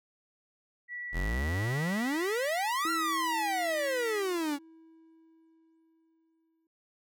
sine tone, 1948 Hz, B6, 24 cents flat, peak -36 dBFS, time 0.88-4.24 s, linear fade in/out 50 ms
45% pulse exponential two-way sweep, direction up then down, 38.9 to 1396.9 to 275.8 Hz, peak -29 dBFS, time 1.12-4.59 s, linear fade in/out 50 ms, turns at 2.91 s
triangle tone with exponential decay, 324.9 Hz, E4, 25 cents flat, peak -31 dBFS, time 2.85-6.67 s, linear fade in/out 2 ms, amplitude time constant 830 ms
effects none

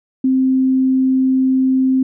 sine tone, 261.6 Hz, C4, in tune, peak -11 dBFS, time 0.24-2.03 s, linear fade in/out 5 ms, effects none

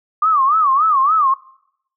sine tone with vibrato, 1174.7 Hz, D6, in tune, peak -11 dBFS, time 0.22-1.34 s, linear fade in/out 5 ms, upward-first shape sine, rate 3.5 Hz, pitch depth 190 cents each way, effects noise-tail reverb RT60 0.7 s tail -21 dB re dry

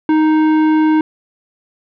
sine tone with tanh clipping, 311.4 Hz, D#4, 2 cents sharp, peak -11 dBFS, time 0.09-1.01 s, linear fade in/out 2 ms, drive 13 dB, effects none

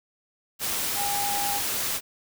sine tone in noise, 811 Hz, G#5, 41 cents flat, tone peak -28 dBFS, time 0.95-1.61 s, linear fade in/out 50 ms, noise white, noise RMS -28 dBFS, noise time 0.59-2.01 s, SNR -3 dB, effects none

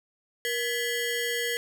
25% pulse ring-modulated tone, 1232 Hz, D#6, 17 cents flat, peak -20 dBFS, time 0.45-1.57 s, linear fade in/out 0 ms, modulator 759 Hz, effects none

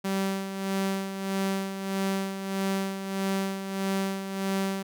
sawtooth tone with tremolo, 193.8 Hz, G3, 20 cents flat, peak -21 dBFS, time 0.04-4.83 s, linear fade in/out 10 ms, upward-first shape sine, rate 1.6 Hz, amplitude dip 60%, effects none

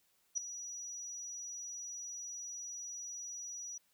sine tone with ADSR envelope, 5840 Hz, F#8, 24 cents flat, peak -29 dBFS, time 0.35-3.78 s, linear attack 26 ms, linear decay 5 ms, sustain -13 dB, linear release 6 ms, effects white hiss -74 dBFS RMS until 3.93 s

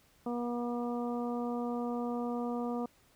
harmonic tone, 240.3 Hz, B3, 47 cents flat, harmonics 1 / 2 / 3 / 4 / 5, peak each -34 / -38 / -41 / -46 / -46 dBFS, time 0.26-2.86 s, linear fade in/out 5 ms, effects pink hiss -66 dBFS RMS until 3.15 s

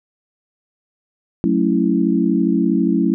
sine chord, F# minor seventh, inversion none, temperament equal, 185 / 220 / 277.2 / 329.6 Hz, F#3 / A3 / C#4 / E4, 0 / 0 / 0 / 0 cents, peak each -19 dBFS, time 1.44-3.14 s, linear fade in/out 0 ms, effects none

